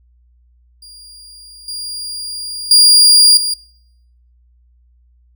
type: tone with level steps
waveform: 35% pulse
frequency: 4813 Hz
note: D8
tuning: 42 cents sharp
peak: -34 / -21 / -3 / -13 dBFS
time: 0.82-3.54 s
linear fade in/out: 5 ms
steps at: 1.68 / 2.71 / 3.37 s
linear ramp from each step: 2 ms
effects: noise-tail reverb RT60 0.8 s tail -26 dB re dry + added 60 Hz sine -49 dBFS peak until 5.35 s